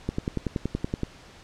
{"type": "click train", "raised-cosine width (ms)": 3, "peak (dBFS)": -13, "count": 11, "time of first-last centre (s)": [0.09, 1.033], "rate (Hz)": 10.6, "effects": ["pink hiss -49 dBFS RMS until 1.43 s", "low-pass 6000 Hz 12 dB/octave"]}